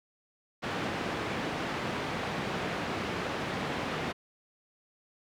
pink band-pass noise, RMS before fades -34 dBFS, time 0.62-4.13 s, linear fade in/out 20 ms, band 140 to 2800 Hz, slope 12 dB/octave, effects none

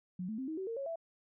sine tone with pitch steps, 181.7 / 218.6 / 263 / 316.4 / 380.6 / 457.9 / 550.8 / 662.6 Hz, F#3 / A3 / C4 / D#4 / F#4 / A#4 / C#5 / E5, -31 / -11 / +9 / +29 / +49 / -31 / -11 / +9 cents, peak -36 dBFS, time 0.19-0.958 s, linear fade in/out 5 ms, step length 96 ms, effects none

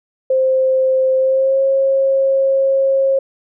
sine tone with pitch glide, 523.3 to 539.9 Hz, C5 to C#5, 0 to -46 cents, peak -11 dBFS, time 0.3-3.19 s, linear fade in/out 5 ms, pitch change +54 cents, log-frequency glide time 1.18-1.6 s, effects none

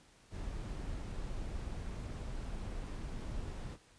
brown noise, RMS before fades -41 dBFS, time 0.3-3.78 s, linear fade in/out 50 ms, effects pink hiss -64 dBFS RMS until 3.98 s + resampled to 22050 Hz

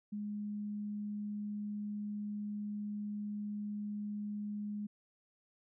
sine tone, 207.7 Hz, G#3, in tune, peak -37 dBFS, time 0.12-4.87 s, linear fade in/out 10 ms, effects none

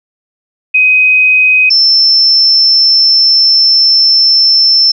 sine tone pair in turn, 2515 / 5329 Hz, D#7 / E8, +18 / +18 cents, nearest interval octave + minor second, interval 1300 cents, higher second, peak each -4 dBFS, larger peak neither, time 0.74-1.7 / 1.7-4.92 s, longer second, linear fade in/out 10 ms, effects none

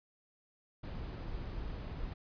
brown noise, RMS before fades -41 dBFS, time 0.83-2.14 s, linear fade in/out 10 ms, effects resampled to 11025 Hz

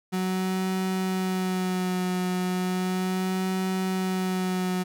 35% pulse tone with vibrato, 185 Hz, F#3, in tune, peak -23 dBFS, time 0.12-4.84 s, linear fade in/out 20 ms, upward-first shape sine, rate 0.35 Hz, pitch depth 26 cents each way, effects none

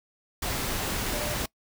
sine tone in noise, 596 Hz, D5, 25 cents sharp, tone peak -34 dBFS, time 1.13-1.34 s, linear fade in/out 5 ms, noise pink, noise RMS -30 dBFS, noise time 0.42-1.46 s, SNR -7 dB, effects noise-tail reverb RT60 0.1 s tail -23 dB re dry

